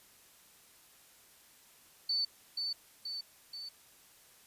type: tone with echo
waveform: sine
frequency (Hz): 4510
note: C#8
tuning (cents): +29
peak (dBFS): -29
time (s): 2.09-2.25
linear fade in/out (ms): 5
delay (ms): 480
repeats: 3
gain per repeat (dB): -4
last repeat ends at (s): 3.69
effects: white hiss -61 dBFS RMS until 4.46 s + resampled to 32000 Hz